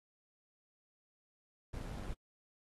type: noise with amplitude modulation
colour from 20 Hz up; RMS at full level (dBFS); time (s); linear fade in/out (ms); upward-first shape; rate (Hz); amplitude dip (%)
brown; -41; 1.73-2.14; 10; sine; 99.1; 40
effects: AAC 32 kbps